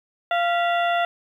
harmonic tone with a mistuned harmonic, 692 Hz, F5, 16 cents flat, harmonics 1 / 2 / 3 / 4 / 5, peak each -20 / -26 / -30 / -32 / -34 dBFS, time 0.31-1.05 s, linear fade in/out 2 ms, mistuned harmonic 3, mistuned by -100 cents, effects 9-bit

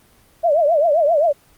sine tone with vibrato, 628 Hz, D#5, 16 cents sharp, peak -12 dBFS, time 0.43-1.33 s, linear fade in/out 20 ms, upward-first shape triangle, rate 7.6 Hz, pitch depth 210 cents each way, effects pink hiss -53 dBFS RMS until 1.57 s + Opus 24 kbps

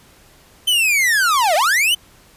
45% pulse linear two-way sweep, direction down then up, 3101 to 587.3 to 3101 Hz, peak -13 dBFS, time 0.67-1.95 s, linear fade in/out 10 ms, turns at 1.55 s, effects pink hiss -49 dBFS RMS until 2.36 s + resampled to 32000 Hz

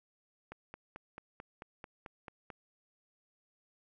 click train, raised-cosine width 0.5 ms, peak -30 dBFS, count 10, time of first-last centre 0.52-2.502 s, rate 4.54 Hz, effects none

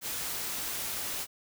white noise, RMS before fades -35 dBFS, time 0.01-1.27 s, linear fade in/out 50 ms, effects none

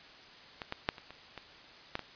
clicks, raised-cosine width 0.3 ms, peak -22 / -19 / -11 / -30 / -30 / -26 / -17 / -24 dBFS, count 8, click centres 0.618 / 0.724 / 0.889 / 0.982 / 1.106 / 1.377 / 1.954 / 1.993 s, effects white hiss -53 dBFS RMS until 2.15 s + resampled to 11025 Hz

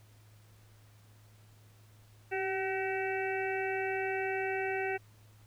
harmonic tone with a mistuned harmonic, 380 Hz, F#4, 46 cents sharp, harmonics 1 / 2 / 4 / 5 / 6 / 7, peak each -34 / -37 / -40 / -41 / -42 / -42 dBFS, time 2.31-4.98 s, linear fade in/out 20 ms, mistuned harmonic 1, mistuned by +29 cents, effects added 106 Hz sine -57 dBFS peak until 5.46 s + pink hiss -65 dBFS RMS until 5.46 s

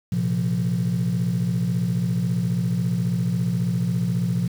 sine chord, Bb suspended second, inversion none, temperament just, 116.54 / 131.11 / 174.81 Hz, Bb2 / C3 / F3, 0 / +4 / +2 cents, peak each -24 / -25 / -21 dBFS, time 0.12-4.48 s, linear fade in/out 5 ms, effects tanh soft clip ceiling -15 dBFS + 7-bit

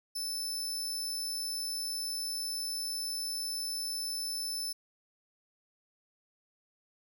sawtooth tone, 5274 Hz, E8, in tune, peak -31 dBFS, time 0.15-4.73 s, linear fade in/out 10 ms, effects none

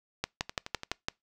two click trains, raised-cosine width 0.2 ms, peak -12 / -20 dBFS, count 6 / 7, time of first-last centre 0.24-1.085 / 0.41-0.918 s, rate 5.92 / 11.8 Hz, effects noise-tail reverb RT60 0.2 s tail -26 dB re dry

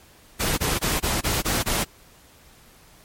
pink noise bursts, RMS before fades -23 dBFS, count 7, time 0.39-1.846 s, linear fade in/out 20 ms, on 190 ms, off 21 ms, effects pink hiss -52 dBFS RMS until 3.04 s + MP3 64 kbps

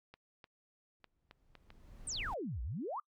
clicks, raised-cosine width 0.3 ms, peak -37 dBFS, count 6, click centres 0.14 / 0.442 / 1.043 / 1.311 / 1.553 / 1.704 s
brown noise with exponential growth, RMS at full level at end -43 dBFS, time 1-2.34 s, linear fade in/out 1 ms, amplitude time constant 290 ms
sine exponential two-way sweep, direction down then up, 9397 to 52.4 to 1293 Hz, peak -37 dBFS, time 2.07-3 s, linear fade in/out 5 ms, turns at 2.62 s
effects noise-tail reverb RT60 0.1 s tail -26 dB re dry

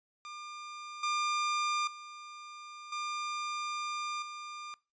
sawtooth tone with level steps, 1200 Hz, D6, 37 cents sharp, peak -39 / -26 / -42 / -31 / -38 dBFS, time 0.25-4.74 s, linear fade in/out 0 ms, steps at 1.03 / 1.87 / 2.92 / 4.22 s, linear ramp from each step 5 ms, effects noise-tail reverb RT60 0.3 s tail -22 dB re dry + resampled to 16000 Hz

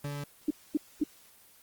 40% pulse tone, 143.9 Hz, D3, 35 cents flat, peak -32 dBFS, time 0.04-0.24 s, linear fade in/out 5 ms
sine tone bursts, 300.6 Hz, D4, 40 cents sharp, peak -23 dBFS, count 3, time 0.48-1.038 s, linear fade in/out 5 ms, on 26 ms, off 240 ms
effects white hiss -58 dBFS RMS until 1.62 s + Opus 24 kbps

